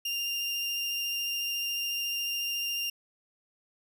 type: tone with vibrato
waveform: 30% pulse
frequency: 2794 Hz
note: F7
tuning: in tune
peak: -27 dBFS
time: 0.05-2.9 s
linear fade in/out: 5 ms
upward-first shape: sine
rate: 14 Hz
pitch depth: 9 cents each way
effects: none